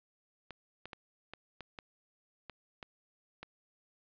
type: clicks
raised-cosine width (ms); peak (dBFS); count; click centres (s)
0.3; -28; 9; 0.507 / 0.856 / 0.932 / 1.336 / 1.607 / 1.788 / 2.497 / 2.828 / 3.43
effects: resampled to 11025 Hz + 10-bit